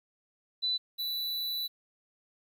sine / square tone pair in turn, 3989 / 3966 Hz, B7 / B7, +17 / +7 cents, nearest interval unison, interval 10 cents, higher first, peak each -27 / -32 dBFS, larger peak first, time 0.62-0.78 / 0.98-1.68 s, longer second, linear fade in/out 20 ms, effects 11-bit

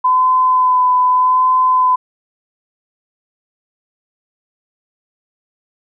sine tone with vibrato, 1012 Hz, B5, 42 cents sharp, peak -9 dBFS, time 0.04-1.96 s, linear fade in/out 10 ms, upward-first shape sine, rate 0.82 Hz, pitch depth 16 cents each way, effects none

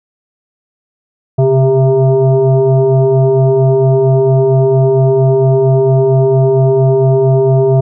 sine tone with frequency modulation, 130.81 Hz, C3, in tune, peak -6 dBFS, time 1.38-7.81 s, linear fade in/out 10 ms, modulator 266 Hz, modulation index 1.7, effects none

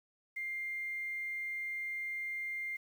sine tone with quantisation, 2100 Hz, C7, 6 cents sharp, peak -36 dBFS, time 0.36-2.77 s, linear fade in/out 10 ms, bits 10, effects none

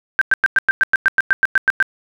sine tone bursts, 1568 Hz, G6, in tune, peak -9 dBFS, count 14, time 0.19-1.826 s, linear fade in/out 0 ms, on 24 ms, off 100 ms, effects none

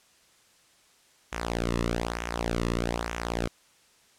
sawtooth tone with flanger, 58.27 Hz, A#1, in tune, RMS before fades -30 dBFS, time 1.32-3.48 s, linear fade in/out 10 ms, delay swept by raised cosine 0.22 to 1.32 ms, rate 1.1 Hz, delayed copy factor -0.8, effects white hiss -61 dBFS RMS until 4.18 s + low-pass 9000 Hz 12 dB/octave

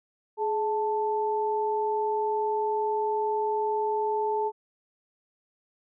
sine tone pair together, 422.3 / 880 Hz, G#4 / A5, +29 / 0 cents, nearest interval octave + minor second, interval 1271 cents, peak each -27 dBFS, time 0.37-4.52 s, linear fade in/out 50 ms, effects none

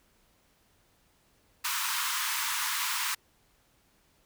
pink high-pass noise, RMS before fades -31 dBFS, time 1.64-3.15 s, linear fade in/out 10 ms, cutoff 910 Hz, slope 96 dB/octave, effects pink hiss -67 dBFS RMS until 4.25 s

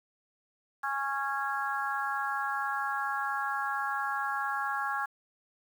harmonic tone, 275.6 Hz, C#4, 10 cents flat, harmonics 3 / 4 / 5 / 6, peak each -35 / -35 / -35 / -35 dBFS, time 0.83-5.06 s, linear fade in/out 10 ms, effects 9-bit

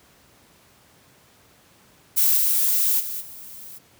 violet noise with level steps, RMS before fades -18 / -20 / -30 / -40 dBFS, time 2.16-3.79 s, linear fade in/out 20 ms, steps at 2.36 / 2.99 / 3.2 s, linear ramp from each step 20 ms, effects pink hiss -55 dBFS RMS until 3.99 s + high-pass 80 Hz 12 dB/octave

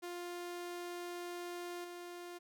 sawtooth tone with level steps, 350.9 Hz, F4, 8 cents sharp, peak -38 / -42 dBFS, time 0.02-2.39 s, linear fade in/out 20 ms, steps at 1.84 s, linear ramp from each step 5 ms, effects none

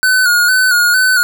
square tone with vibrato, 1473 Hz, F#6, 8 cents flat, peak -9 dBFS, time 0.03-1.23 s, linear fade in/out 0 ms, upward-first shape square, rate 2.2 Hz, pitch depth 45 cents each way, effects none

